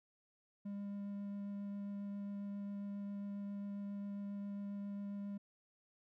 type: tone with vibrato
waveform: triangle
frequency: 201.4 Hz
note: G3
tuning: 47 cents sharp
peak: -39 dBFS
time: 0.65-5.38 s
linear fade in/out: 10 ms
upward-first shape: triangle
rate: 7.4 Hz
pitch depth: 9 cents each way
effects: none